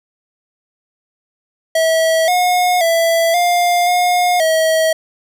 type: tone with pitch steps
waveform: square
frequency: 648 / 721 / 664 / 704 / 715 / 641 Hz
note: E5 / F#5 / E5 / F5 / F5 / E5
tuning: -30 / -45 / +12 / +14 / +41 / -49 cents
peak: -12 dBFS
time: 1.75-4.93 s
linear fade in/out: 5 ms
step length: 530 ms
effects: none